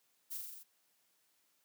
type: noise with echo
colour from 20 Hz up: violet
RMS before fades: -42 dBFS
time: 0.3-0.38 s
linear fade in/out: 20 ms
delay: 43 ms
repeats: 6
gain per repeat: -2 dB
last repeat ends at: 0.638 s
effects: white hiss -75 dBFS RMS until 1.64 s + high-pass 150 Hz 12 dB/octave